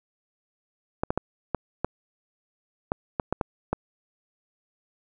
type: clicks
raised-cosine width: 1 ms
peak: -10 dBFS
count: 10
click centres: 1.035 / 1.105 / 1.176 / 1.547 / 1.846 / 2.919 / 3.198 / 3.326 / 3.412 / 3.73 s
effects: none